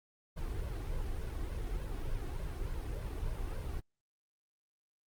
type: noise with flanger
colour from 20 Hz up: brown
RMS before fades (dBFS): -37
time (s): 0.36-3.81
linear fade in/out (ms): 20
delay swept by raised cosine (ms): 1.9 to 2.72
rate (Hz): 3.4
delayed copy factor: +0.65
effects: Opus 32 kbps